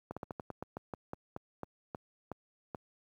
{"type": "slowing click train", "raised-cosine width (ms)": 1, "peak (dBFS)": -25, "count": 15, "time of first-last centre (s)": [0.11, 2.748], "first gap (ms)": 56, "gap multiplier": 1.17, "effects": ["high-pass 80 Hz 12 dB/octave", "11-bit"]}